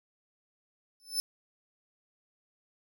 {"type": "tone with exponential growth", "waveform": "sawtooth", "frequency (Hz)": 5270, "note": "E8", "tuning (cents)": -1, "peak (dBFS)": -22, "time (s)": [1, 1.2], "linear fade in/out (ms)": 0, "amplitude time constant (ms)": 42, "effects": []}